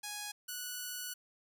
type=tone pair in turn; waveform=5% pulse; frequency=830.6 / 1475.9 Hz; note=G#5 / F#6; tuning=0 / -5 cents; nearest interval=minor seventh; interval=995 cents; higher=second; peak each=-28 dBFS; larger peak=neither; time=0.03-0.32 / 0.48-1.14 s; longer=second; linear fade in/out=10 ms; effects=none